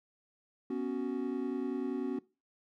triangle chord, B suspended second, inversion none, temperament equal with one note detuned, 246.9 / 277.2 / 372.4 Hz, B3 / C#4 / F#4, 0 / 0 / +11 cents, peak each -35 / -34 / -35 dBFS, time 0.7-2.19 s, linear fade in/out 5 ms, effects noise-tail reverb RT60 0.3 s tail -21 dB re dry

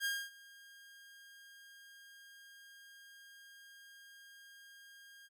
sawtooth tone with ADSR envelope, 1616 Hz, G#6, 48 cents flat, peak -29 dBFS, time 0-5.29 s, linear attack 49 ms, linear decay 250 ms, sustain -23 dB, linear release 37 ms, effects none

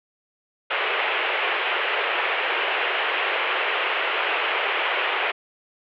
white band-pass noise, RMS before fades -24 dBFS, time 0.7-5.32 s, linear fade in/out 10 ms, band 380 to 3000 Hz, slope 48 dB/octave, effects none

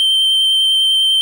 triangle tone with vibrato, 3122 Hz, G7, 8 cents flat, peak -9 dBFS, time 0-1.21 s, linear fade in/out 0 ms, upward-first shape sine, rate 10 Hz, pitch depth 9 cents each way, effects none

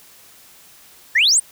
sine exponential sweep, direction up, 1692 to 9397 Hz, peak -10 dBFS, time 1.15-1.4 s, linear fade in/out 10 ms, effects tanh soft clip ceiling -8 dBFS + white hiss -47 dBFS RMS until 1.51 s

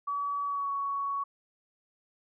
sine tone with pitch glide, 1140 to 1117.8 Hz, C#6 to C#6, +48 to +14 cents, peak -29 dBFS, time 0.07-1.24 s, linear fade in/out 10 ms, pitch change -34 cents, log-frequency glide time 0.45-0.7 s, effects none

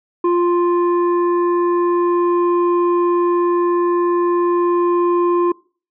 sine tone pair together, 349.2 / 1047.2 Hz, F4 / C6, 0 / +1 cents, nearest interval octave + perfect fifth, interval 1901 cents, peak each -12 / -18 dBFS, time 0.24-5.52 s, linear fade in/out 5 ms, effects noise-tail reverb RT60 0.4 s tail -24 dB re dry + tanh soft clip ceiling -9 dBFS

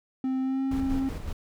triangle tone with pitch glide, 261.6 to 267.6 Hz, C4 to C4, 0 to +39 cents, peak -23 dBFS, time 0.24-1.09 s, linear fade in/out 2 ms, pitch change +39 cents, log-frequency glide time 0.41-0.62 s
brown noise with tremolo, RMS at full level -32 dBFS, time 0.71-1.33 s, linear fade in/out 5 ms, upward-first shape square, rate 5.3 Hz, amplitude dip 40%
effects none

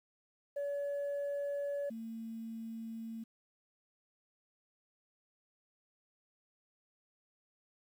sine tone pair in turn, 569 / 225.8 Hz, C#5 / A3, +45 / +45 cents, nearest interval octave + major third, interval 1600 cents, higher first, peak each -32 / -40 dBFS, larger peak first, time 0.56-1.9 / 1.9-3.24 s, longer neither, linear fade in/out 10 ms, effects tanh soft clip ceiling -33 dBFS + 11-bit

